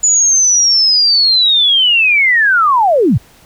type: linear sweep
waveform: sine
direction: down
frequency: 6990 to 83 Hz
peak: -7 dBFS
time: 0.03-3.18 s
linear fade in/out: 10 ms
effects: pink hiss -45 dBFS RMS until 3.45 s